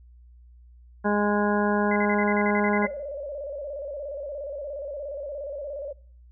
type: harmonic tone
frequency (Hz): 206.6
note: G#3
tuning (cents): -9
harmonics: 1 / 2 / 3 / 4 / 5 / 7 / 8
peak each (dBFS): -24 / -27 / -29 / -30 / -31 / -32 / -33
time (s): 1.04-2.87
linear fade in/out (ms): 20
type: tone bursts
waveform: sine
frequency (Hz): 2044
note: C7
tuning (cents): -41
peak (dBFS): -27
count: 11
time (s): 1.91-2.873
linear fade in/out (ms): 5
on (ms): 53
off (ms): 38
type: tone with vibrato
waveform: sine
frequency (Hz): 570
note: C#5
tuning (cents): +48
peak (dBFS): -31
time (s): 2.82-5.93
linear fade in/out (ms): 10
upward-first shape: square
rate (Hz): 17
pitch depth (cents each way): 74
effects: noise-tail reverb RT60 0.5 s tail -22 dB re dry + added 60 Hz sine -48 dBFS peak until 6.31 s